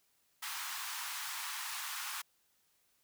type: high-pass noise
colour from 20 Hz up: pink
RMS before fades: -41 dBFS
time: 0.42-2.22 s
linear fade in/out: 10 ms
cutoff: 890 Hz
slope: 48 dB/octave
effects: white hiss -74 dBFS RMS until 3.03 s